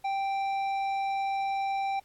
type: tone with tanh clipping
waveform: triangle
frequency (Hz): 784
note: G5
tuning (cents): 0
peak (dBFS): -29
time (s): 0.04-2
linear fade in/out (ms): 10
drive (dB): 14
effects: pink hiss -64 dBFS RMS until 2.04 s + AAC 64 kbps